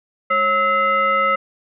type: tone with frequency modulation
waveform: sine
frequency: 1299 Hz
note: E6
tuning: 26 cents flat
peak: -14 dBFS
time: 0.3-1.36 s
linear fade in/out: 10 ms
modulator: 754 Hz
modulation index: 0.87
effects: none